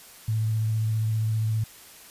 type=tone with vibrato; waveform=sine; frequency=110 Hz; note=A2; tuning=in tune; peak=-22 dBFS; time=0.28-1.64 s; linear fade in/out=5 ms; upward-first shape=sine; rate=15 Hz; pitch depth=19 cents each way; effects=white hiss -48 dBFS RMS until 2.1 s + resampled to 32000 Hz